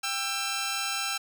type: tone pair together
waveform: 10% pulse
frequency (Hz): 792.1 / 1335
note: G5 / E6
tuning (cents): +18 / +22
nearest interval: major sixth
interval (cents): 904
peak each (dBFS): -25 / -22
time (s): 0.03-1.18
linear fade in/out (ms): 10
effects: none